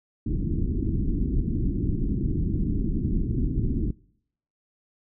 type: low-pass noise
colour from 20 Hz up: pink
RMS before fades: -25 dBFS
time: 0.26-3.91 s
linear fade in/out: 5 ms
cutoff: 340 Hz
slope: 48 dB/octave
effects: noise-tail reverb RT60 0.7 s tail -24 dB re dry